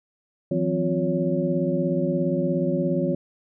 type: tone cluster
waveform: sine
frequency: 162.6 / 179.6 / 258.2 / 353.9 / 560 Hz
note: E3 / F3 / C4 / F4 / C#5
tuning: -23 / +49 / -23 / +23 / +18 cents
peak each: -27 dBFS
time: 0.51-3.15 s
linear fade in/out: 5 ms
effects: none